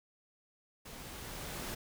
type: noise with level ramp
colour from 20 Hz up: pink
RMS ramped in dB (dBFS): -49 to -40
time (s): 0.85-1.75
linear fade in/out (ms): 10
effects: none